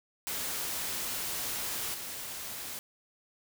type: noise with level steps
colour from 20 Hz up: white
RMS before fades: -35 / -40 dBFS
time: 0.27-2.79 s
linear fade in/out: 0 ms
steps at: 1.94 s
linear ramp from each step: 2 ms
effects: none